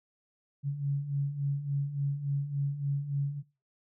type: beating tone pair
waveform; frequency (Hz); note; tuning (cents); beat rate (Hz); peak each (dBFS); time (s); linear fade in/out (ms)
sine; 138.59 / 142.09; C#3 / C#3; 0 / +43; 3.5; -35 / -29; 0.63-3.43; 50
effects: noise-tail reverb RT60 0.3 s tail -21 dB re dry